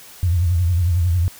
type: tone with vibrato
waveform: sine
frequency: 87.31 Hz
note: F2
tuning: in tune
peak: -14 dBFS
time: 0.23-1.28 s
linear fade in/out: 0 ms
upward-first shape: triangle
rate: 11 Hz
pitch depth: 140 cents each way
effects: white hiss -42 dBFS RMS until 1.39 s